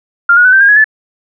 sine tone with pitch steps, 1396.9 / 1448.7 / 1502.4 / 1558 / 1615.8 / 1675.7 / 1737.8 Hz, F6 / F#6 / F#6 / G6 / G#6 / G#6 / A6, 0 / -37 / +26 / -11 / -48 / +15 / -22 cents, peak -3 dBFS, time 0.29-0.843 s, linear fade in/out 5 ms, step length 79 ms, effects none

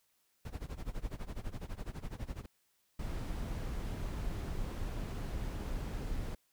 brown noise with tremolo, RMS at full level -38 dBFS, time 0.45-2.46 s, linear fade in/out 2 ms, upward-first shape sine, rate 12 Hz, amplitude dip 90%
brown noise, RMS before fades -38 dBFS, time 2.99-6.35 s, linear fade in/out 5 ms
effects white hiss -75 dBFS RMS until 6.52 s

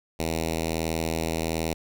5% pulse tone with notch filter, 81.3 Hz, E2, 23 cents flat, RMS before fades -28 dBFS, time 0.19-1.74 s, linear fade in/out 10 ms, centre 1200 Hz, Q 0.96, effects none

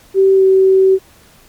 sine tone with pitch glide, 385.8 to 381.4 Hz, G4 to G4, -28 to -47 cents, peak -6 dBFS, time 0.14-0.99 s, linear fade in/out 50 ms, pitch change -19 cents, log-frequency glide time 0.34-0.44 s, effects pink hiss -46 dBFS RMS until 1.48 s + MP3 96 kbps

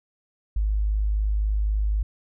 sine tone, 51.91 Hz, G#1, in tune, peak -20 dBFS, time 0.56-2.03 s, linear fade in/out 5 ms, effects none

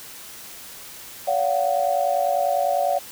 sine tone cluster, 569 / 697 / 747 Hz, C#5 / F5 / F#5, +45 / -4 / +16 cents, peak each -23 dBFS, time 1.27-2.99 s, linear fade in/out 10 ms, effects white hiss -40 dBFS RMS until 3.11 s

